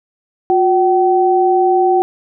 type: tone pair together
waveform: sine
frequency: 360 / 763.3 Hz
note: F#4 / G5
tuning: -47 / -46 cents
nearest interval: octave + minor second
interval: 1301 cents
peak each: -12 dBFS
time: 0.5-2.02 s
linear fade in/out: 0 ms
effects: none